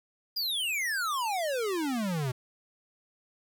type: exponential sweep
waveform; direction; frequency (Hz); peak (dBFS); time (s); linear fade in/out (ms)
square; down; 4978 to 121.7; -29; 0.36-2.32; 10
effects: 10-bit